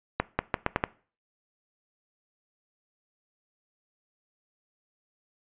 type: accelerating click train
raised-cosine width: 0.5 ms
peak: -8 dBFS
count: 6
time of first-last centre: 0.2-0.839 s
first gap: 190 ms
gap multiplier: 0.8
effects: noise-tail reverb RT60 0.4 s tail -20 dB re dry + resampled to 8000 Hz